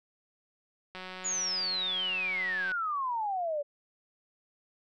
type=click train; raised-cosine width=0.3 ms; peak=-26 dBFS; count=328; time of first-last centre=0.95-2.718 s; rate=185 Hz
type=exponential sweep; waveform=sine; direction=down; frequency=7040 to 564 Hz; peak=-29 dBFS; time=1.24-3.63 s; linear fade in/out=20 ms
effects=none